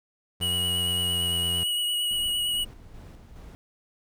30% pulse tone with pitch glide, 88.9 to 86.27 Hz, F2 to F2, +31 to -21 cents, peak -29 dBFS, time 0.4-1.64 s, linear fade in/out 10 ms, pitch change -52 cents, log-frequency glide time 1.02-1.33 s
square tone with vibrato, 2916 Hz, F#7, 26 cents flat, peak -25 dBFS, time 0.41-2.65 s, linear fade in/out 20 ms, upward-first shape sine, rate 8.8 Hz, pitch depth 18 cents each way
brown noise with tremolo, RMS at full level -43 dBFS, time 2.11-3.55 s, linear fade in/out 0 ms, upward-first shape square, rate 2.4 Hz, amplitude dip 40%
effects none

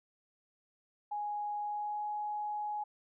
sine tone with pitch glide, 830.6 to 837.8 Hz, G#5 to G#5, 0 to +15 cents, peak -34 dBFS, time 1.11-2.84 s, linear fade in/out 10 ms, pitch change +15 cents, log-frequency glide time 1.6-2.05 s, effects none

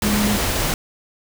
sine tone in noise, 207.7 Hz, G#3, in tune, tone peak -18 dBFS, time 0.04-0.36 s, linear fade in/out 2 ms, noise pink, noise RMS -21 dBFS, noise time 0.02-0.74 s, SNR 0 dB, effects none

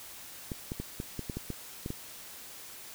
clicks, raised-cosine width 3 ms, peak -22 dBFS, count 10, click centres 0.518 / 0.719 / 0.8 / 1.001 / 1.193 / 1.298 / 1.37 / 1.503 / 1.861 / 1.904 s, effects white hiss -47 dBFS RMS until 2.94 s

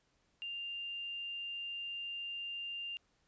sine tone, 2794 Hz, F7, in tune, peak -39 dBFS, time 0.42-2.97 s, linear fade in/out 0 ms, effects pink hiss -75 dBFS RMS until 3.27 s + resampled to 16000 Hz

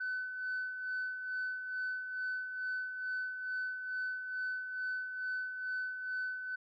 sine tone with tremolo, 1509 Hz, F#6, 34 cents sharp, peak -32 dBFS, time 0-6.56 s, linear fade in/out 10 ms, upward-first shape sine, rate 2.3 Hz, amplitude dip 55%, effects tanh soft clip ceiling -31 dBFS

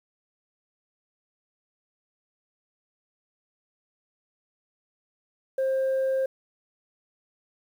sine tone, 530 Hz, C5, 22 cents sharp, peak -20 dBFS, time 5.58-6.26 s, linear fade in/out 5 ms, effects tanh soft clip ceiling -21 dBFS + 9-bit

